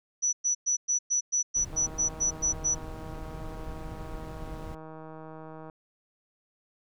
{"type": "tone bursts", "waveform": "sine", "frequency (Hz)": 5920, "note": "F#8", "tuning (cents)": 0, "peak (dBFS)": -23, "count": 12, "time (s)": [0.22, 2.75], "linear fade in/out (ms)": 20, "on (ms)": 110, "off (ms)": 110}
{"type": "noise", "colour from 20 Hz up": "brown", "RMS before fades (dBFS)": -40, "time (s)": [1.56, 4.75], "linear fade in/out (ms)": 5}
{"type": "click train", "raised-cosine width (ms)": 1, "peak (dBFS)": -31, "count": 628, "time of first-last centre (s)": [1.73, 5.698], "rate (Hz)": 158}
{"effects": []}